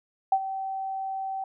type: tone with ADSR envelope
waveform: sine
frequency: 771 Hz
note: G5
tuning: 29 cents flat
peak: -16 dBFS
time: 0.32-1.44 s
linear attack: 4 ms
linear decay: 61 ms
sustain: -13 dB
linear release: 3 ms
effects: none